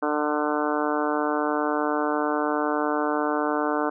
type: harmonic tone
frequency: 149.5 Hz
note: D3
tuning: 31 cents sharp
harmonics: 2 / 3 / 4 / 5 / 6 / 7 / 8 / 9 / 10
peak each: -27 / -29 / -30 / -31 / -32 / -32 / -33 / -34 / -34 dBFS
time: 0.02-3.9 s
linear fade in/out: 10 ms
effects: none